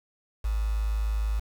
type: tone with quantisation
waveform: sine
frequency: 53.3 Hz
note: G#1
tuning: 46 cents sharp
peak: -24 dBFS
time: 0.44-1.4 s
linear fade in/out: 10 ms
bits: 7
effects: none